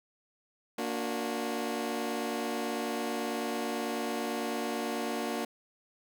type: chord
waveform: 20% pulse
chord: Bb augmented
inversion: none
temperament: just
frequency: 233.1 / 291.4 / 364.2 Hz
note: Bb3 / D4 / F#4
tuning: 0 / -13 / -27 cents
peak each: -30 / -32 / -32 dBFS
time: 0.78-5.45 s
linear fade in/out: 5 ms
effects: none